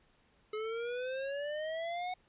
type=exponential sweep; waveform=square; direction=up; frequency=424.7 to 740 Hz; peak=-36 dBFS; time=0.53-2.14 s; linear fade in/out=5 ms; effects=pink hiss -69 dBFS RMS until 2.28 s + resampled to 8000 Hz